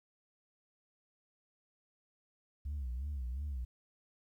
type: tone with vibrato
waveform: sine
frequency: 66.8 Hz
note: C2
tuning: 36 cents sharp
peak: -34 dBFS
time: 2.65-3.65 s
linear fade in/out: 10 ms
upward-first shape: sine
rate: 2.8 Hz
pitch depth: 180 cents each way
effects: tanh soft clip ceiling -34 dBFS + 12-bit